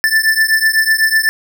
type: beating tone pair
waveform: square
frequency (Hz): 1760 / 1768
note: A6 / A6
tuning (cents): 0 / +8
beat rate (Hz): 8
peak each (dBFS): -14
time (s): 0.04-1.29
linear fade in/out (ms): 0
effects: none